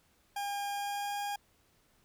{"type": "tone with pitch glide", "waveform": "40% pulse", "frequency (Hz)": [808, 814.6], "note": ["G#5", "G#5"], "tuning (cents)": [-48, -34], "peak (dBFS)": -33, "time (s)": [0.36, 1.36], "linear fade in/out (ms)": 5, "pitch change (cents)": 14, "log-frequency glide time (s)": [0.71, 1.17], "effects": ["pink hiss -69 dBFS RMS until 2.04 s"]}